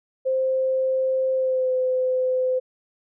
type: tone with pitch glide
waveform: sine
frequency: 523.3 to 511.9 Hz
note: C5 to C5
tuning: 0 to -38 cents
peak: -19 dBFS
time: 0.25-2.6 s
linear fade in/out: 20 ms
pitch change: -38 cents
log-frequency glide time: 1.34-1.72 s
effects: none